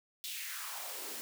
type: noise with high-pass filter sweep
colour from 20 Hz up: white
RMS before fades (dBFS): -42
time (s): 0.24-1.21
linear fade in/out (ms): 0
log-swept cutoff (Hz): 3500 to 240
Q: 2.7
effects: none